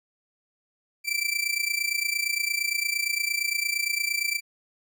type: tone with amplitude modulation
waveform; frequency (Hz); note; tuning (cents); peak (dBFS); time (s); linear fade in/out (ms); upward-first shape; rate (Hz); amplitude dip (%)
sawtooth; 2337; D7; -9; -18; 1.04-4.41; 50; sine; 28.7; 80
effects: none

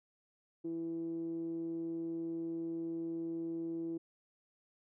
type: tone with low-pass filter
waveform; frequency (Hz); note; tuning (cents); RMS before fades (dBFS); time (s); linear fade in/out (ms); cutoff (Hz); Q
10% pulse; 165.5; E3; +7; -39; 0.64-3.98; 10; 340; 8
effects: none

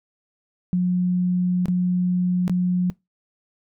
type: tone with dropouts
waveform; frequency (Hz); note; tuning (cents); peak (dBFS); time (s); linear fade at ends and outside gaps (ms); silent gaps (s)
sine; 180; F#3; -47; -17; 0.73-2.9; 0; 1.657-1.683 / 2.479-2.496
effects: noise-tail reverb RT60 0.2 s tail -23 dB re dry

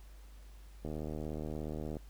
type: click train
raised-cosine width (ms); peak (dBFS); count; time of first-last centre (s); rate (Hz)
2; -27; 87; 0.85-1.968; 76.9
effects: added 50 Hz sine -50 dBFS peak until 2.09 s + pink hiss -64 dBFS RMS until 2.09 s

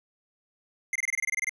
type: tone bursts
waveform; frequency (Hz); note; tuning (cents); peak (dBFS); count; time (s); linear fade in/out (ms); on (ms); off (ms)
square; 2093; C7; 0; -26; 12; 0.93-1.494; 2; 25; 24
effects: resampled to 24000 Hz

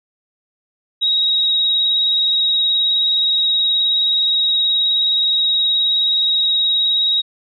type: tone with vibrato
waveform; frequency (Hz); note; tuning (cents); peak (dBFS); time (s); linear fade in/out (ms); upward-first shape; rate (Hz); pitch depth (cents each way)
sine; 3800; A#7; +33; -13; 1.01-7.22; 20; sine; 19; 18
effects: none

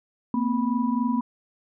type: tone cluster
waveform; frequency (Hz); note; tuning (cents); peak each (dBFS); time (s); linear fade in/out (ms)
sine; 231 / 254.6 / 983; A#3 / C4 / B5; -16 / -47 / -8; -24 / -25 / -30; 0.34-1.21; 2
effects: none

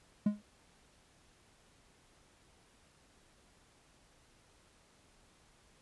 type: tone with exponential decay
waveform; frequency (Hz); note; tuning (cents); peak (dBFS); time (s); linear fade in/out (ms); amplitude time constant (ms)
triangle; 207.7; G#3; 0; -21; 0.26-0.42; 5; 34
effects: pink hiss -66 dBFS RMS until 5.81 s + resampled to 24000 Hz

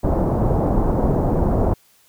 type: low-pass noise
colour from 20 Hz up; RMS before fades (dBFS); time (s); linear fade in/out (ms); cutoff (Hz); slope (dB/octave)
pink; -18; 0.03-1.74; 10; 830; 24
effects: white hiss -56 dBFS RMS until 2.08 s

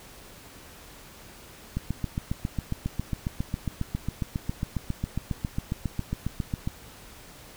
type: click train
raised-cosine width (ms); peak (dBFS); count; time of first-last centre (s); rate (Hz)
5; -15; 37; 1.77-6.675; 7.34
effects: pink hiss -48 dBFS RMS until 7.56 s

